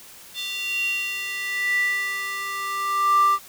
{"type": "tone with high-pass filter sweep", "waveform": "square", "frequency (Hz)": 393.9, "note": "G4", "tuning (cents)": 8, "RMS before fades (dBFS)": -24, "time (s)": [0.34, 3.39], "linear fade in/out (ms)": 50, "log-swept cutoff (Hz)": [3300, 1100], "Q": 9.6, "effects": ["white hiss -45 dBFS RMS until 3.48 s"]}